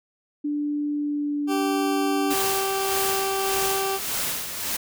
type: tone with pitch glide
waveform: sine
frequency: 293.7 to 290 Hz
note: D4 to D4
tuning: 0 to -22 cents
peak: -23 dBFS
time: 0.44-2.34 s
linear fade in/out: 10 ms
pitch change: -22 cents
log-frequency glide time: 0.93-1.67 s
type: tone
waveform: 20% pulse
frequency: 388.8 Hz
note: G4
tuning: 14 cents flat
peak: -19 dBFS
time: 1.47-4 s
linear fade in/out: 50 ms
type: noise with tremolo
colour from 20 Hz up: white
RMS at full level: -26 dBFS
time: 2.3-4.77 s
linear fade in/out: 10 ms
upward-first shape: sine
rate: 1.7 Hz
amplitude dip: 55%
effects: none